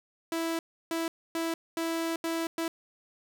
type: tone bursts at uneven times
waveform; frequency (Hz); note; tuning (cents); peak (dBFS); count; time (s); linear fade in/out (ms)
sawtooth; 329.6; E4; 0; -25; 6; 0.32-0.59 / 0.91-1.08 / 1.35-1.54 / 1.77-2.16 / 2.24-2.47 / 2.58-2.68; 2
effects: none